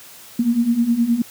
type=beating tone pair; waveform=sine; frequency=229 / 238.6 Hz; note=A#3 / A#3; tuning=-31 / +41 cents; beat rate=9.6 Hz; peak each=-20 / -16 dBFS; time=0.39-1.22 s; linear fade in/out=5 ms; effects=white hiss -42 dBFS RMS until 1.3 s + high-pass 80 Hz 12 dB/octave